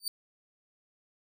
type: tone with exponential growth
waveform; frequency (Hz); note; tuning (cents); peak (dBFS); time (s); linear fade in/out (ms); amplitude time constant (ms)
sawtooth; 4600; D8; -37; -23; 0-0.08; 2; 16
effects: none